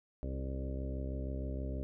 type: harmonic tone with a mistuned harmonic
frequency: 66.3 Hz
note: C2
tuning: 23 cents sharp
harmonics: 1 / 2 / 3 / 4 / 5 / 6 / 7 / 8 / 9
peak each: -37 / -44 / -49 / -45 / -51 / -50 / -54 / -52 / -49 dBFS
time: 0.23-1.83 s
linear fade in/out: 0 ms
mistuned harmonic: 6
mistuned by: +16 cents
effects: none